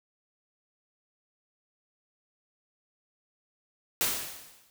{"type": "noise with exponential decay", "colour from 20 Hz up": "white", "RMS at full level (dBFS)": -25, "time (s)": [4.01, 4.7], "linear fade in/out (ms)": 0, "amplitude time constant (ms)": 150, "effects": []}